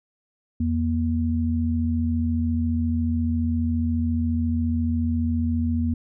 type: tone pair together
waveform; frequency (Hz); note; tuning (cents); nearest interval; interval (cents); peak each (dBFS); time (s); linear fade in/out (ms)
sine; 84.1 / 237.9; E2 / A#3; +35 / +35; octave + tritone; 1800; -23; 0.6-5.94; 5
effects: none